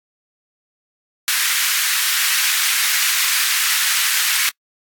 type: high-pass noise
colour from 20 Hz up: pink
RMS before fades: -18 dBFS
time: 1.28-4.49 s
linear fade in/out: 0 ms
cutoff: 1500 Hz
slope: 24 dB/octave
effects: noise-tail reverb RT60 0.1 s tail -26 dB re dry + AAC 64 kbps